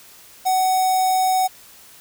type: tone with notch filter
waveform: square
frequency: 749 Hz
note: F#5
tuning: 21 cents sharp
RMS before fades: -18 dBFS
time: 0.45-1.48 s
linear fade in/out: 20 ms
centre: 2600 Hz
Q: 0.8
effects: white hiss -46 dBFS RMS until 2 s